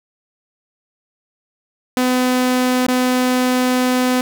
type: tone with dropouts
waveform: sawtooth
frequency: 252.5 Hz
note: B3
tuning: 39 cents sharp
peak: -10 dBFS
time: 1.97-4.21 s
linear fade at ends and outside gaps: 1 ms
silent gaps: 2.867-2.883 s
effects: none